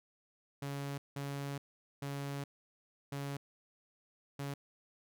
sawtooth tone bursts at uneven times, 140.6 Hz, C#3, 25 cents sharp, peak -34 dBFS, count 5, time 0.62-0.98 / 1.16-1.58 / 2.02-2.44 / 3.12-3.37 / 4.39-4.54 s, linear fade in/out 5 ms, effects none

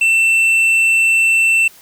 triangle tone with tanh clipping, 2680 Hz, E7, 28 cents sharp, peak -11 dBFS, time 0.01-1.68 s, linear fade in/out 5 ms, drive 10 dB, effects white hiss -44 dBFS RMS until 1.81 s

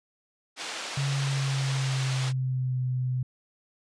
white band-pass noise, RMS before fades -36 dBFS, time 0.56-2.33 s, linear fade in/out 50 ms, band 370 to 4800 Hz, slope 12 dB/octave
sine tone with pitch glide, 138.59 to 127.09 Hz, C#3 to C3, 0 to -50 cents, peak -25 dBFS, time 0.97-3.23 s, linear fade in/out 5 ms, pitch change -150 cents, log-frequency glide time 1.14-2.82 s
effects resampled to 22050 Hz

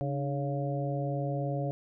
harmonic tone with a mistuned harmonic, 139.8 Hz, C#3, 15 cents sharp, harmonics 1 / 2 / 3 / 4 / 5, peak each -31 / -38 / -41 / -36 / -39 dBFS, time 0.01-1.71 s, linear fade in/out 0 ms, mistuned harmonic 2, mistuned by +100 cents, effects none

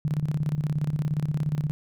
sine tone with tremolo, 150.2 Hz, D3, 39 cents sharp, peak -21 dBFS, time 0.05-1.71 s, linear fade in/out 0 ms, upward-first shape square, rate 17 Hz, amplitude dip 70%, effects none

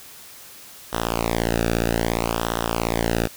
sawtooth tone with flanger, 57.2 Hz, A#1, 32 cents flat, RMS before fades -23 dBFS, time 0.92-3.28 s, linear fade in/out 20 ms, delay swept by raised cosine 0.43 to 0.97 ms, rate 0.62 Hz, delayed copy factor -0.95, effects white hiss -43 dBFS RMS until 3.36 s

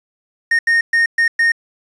triangle tone bursts at uneven times, 1846 Hz, A#6, 17 cents flat, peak -9 dBFS, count 5, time 0.51-0.59 / 0.67-0.81 / 0.93-1.06 / 1.18-1.28 / 1.39-1.52 s, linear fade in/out 5 ms, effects resampled to 22050 Hz + 7-bit

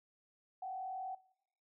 sine tone with frequency modulation, 755 Hz, F#5, 35 cents sharp, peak -40 dBFS, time 0.62-1.15 s, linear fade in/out 5 ms, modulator 40.5 Hz, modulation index 0.67, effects noise-tail reverb RT60 0.7 s tail -21 dB re dry

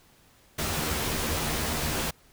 pink noise with comb filter, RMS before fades -29 dBFS, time 0.58-2.11 s, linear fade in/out 10 ms, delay 13 ms, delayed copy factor +0.75, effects pink hiss -59 dBFS RMS until 2.32 s

